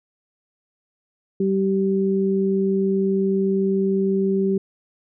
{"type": "tone pair together", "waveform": "sine", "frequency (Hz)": [193.55, 387.1], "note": ["G3", "G4"], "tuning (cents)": [-22, -22], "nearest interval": "octave", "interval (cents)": 1200, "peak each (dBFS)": -20, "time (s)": [1.4, 4.58], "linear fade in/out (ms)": 5, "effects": []}